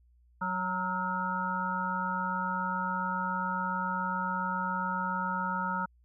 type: harmonic tone with a mistuned harmonic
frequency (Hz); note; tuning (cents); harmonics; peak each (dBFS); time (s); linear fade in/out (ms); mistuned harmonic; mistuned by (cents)
185; F#3; 0; 1 / 3 / 5 / 7 / 8; -36 / -45 / -33 / -35 / -36; 0.41-5.86; 10; 8; -69
effects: added 60 Hz sine -60 dBFS peak until 6.04 s